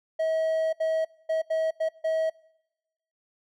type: tone bursts at uneven times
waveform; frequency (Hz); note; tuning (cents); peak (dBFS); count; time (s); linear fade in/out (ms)
triangle; 641; E5; -49; -21; 6; 0.19-0.73 / 0.8-1.05 / 1.29-1.42 / 1.5-1.71 / 1.8-1.89 / 2.04-2.3; 10
effects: noise-tail reverb RT60 0.9 s tail -23 dB re dry